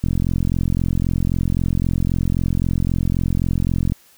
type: click train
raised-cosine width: 5 ms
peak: -7 dBFS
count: 171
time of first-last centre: 0.04-3.921 s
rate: 43.8 Hz
effects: white hiss -52 dBFS RMS until 4.17 s